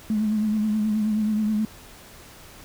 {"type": "tone with vibrato", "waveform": "triangle", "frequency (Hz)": 214, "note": "A3", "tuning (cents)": -48, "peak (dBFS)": -16, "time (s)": [0.1, 1.65], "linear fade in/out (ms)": 2, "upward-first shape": "triangle", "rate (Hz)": 9.4, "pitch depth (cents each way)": 50, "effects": ["tanh soft clip ceiling -18 dBFS", "pink hiss -46 dBFS RMS until 2.64 s"]}